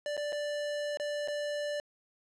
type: tone with dropouts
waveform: square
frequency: 587.3 Hz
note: D5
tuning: in tune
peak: -33 dBFS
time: 0.06-1.8 s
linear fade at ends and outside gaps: 1 ms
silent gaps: 0.168-0.176 / 0.323-0.328 / 0.972-0.998 / 1.276-1.283 s
effects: low-pass 7000 Hz 12 dB/octave